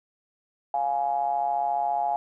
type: ring-modulated tone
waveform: triangle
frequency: 67.2 Hz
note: C2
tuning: 47 cents sharp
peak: -18 dBFS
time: 0.74-2.16 s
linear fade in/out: 0 ms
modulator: 769 Hz
effects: none